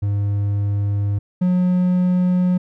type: tone pair in turn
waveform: triangle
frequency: 101.5 / 180.85 Hz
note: G#2 / F#3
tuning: -39 / -39 cents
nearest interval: minor seventh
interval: 1000 cents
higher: second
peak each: -15 / -12 dBFS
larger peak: second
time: 0.02-1.19 / 1.41-2.58 s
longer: neither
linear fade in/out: 10 ms
effects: none